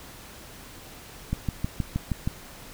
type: click train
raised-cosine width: 5 ms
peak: -13 dBFS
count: 7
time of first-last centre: 1.33-2.275 s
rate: 6.35 Hz
effects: pink hiss -45 dBFS RMS until 2.73 s